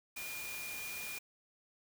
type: tone in noise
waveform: sine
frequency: 2422 Hz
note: D#7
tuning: 47 cents flat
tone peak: -43 dBFS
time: 0.16-1.19 s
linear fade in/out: 10 ms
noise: white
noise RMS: -45 dBFS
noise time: 0.16-1.19 s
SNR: -1 dB
effects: none